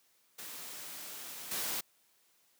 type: noise with level steps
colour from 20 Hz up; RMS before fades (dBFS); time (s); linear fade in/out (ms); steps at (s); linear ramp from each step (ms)
white; -45 / -36; 0.38-1.81; 10; 1.51; 5
effects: white hiss -70 dBFS RMS until 2.59 s + high-pass 150 Hz 12 dB/octave